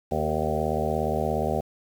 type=harmonic tone with a mistuned harmonic; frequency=77.1 Hz; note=D#2; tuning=15 cents flat; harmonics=1 / 2 / 3 / 5 / 6 / 7 / 8 / 9 / 10; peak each=-32 / -32 / -32 / -32 / -32 / -32 / -32 / -32 / -32 dBFS; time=0.11-1.61 s; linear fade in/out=10 ms; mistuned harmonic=5; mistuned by=-16 cents; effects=8-bit